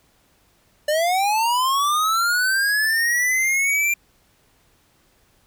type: linear sweep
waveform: square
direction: up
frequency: 587.3 to 2383 Hz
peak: -18 dBFS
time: 0.88-3.94 s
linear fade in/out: 5 ms
effects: pink hiss -60 dBFS RMS until 5.46 s